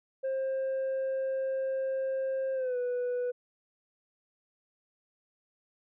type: tone with pitch glide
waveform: sine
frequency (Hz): 531 to 492.6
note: C5 to B4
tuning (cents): +25 to -5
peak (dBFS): -26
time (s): 0.23-3.32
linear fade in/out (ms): 20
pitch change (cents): -130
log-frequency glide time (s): 2.54-2.77
effects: tanh soft clip ceiling -28 dBFS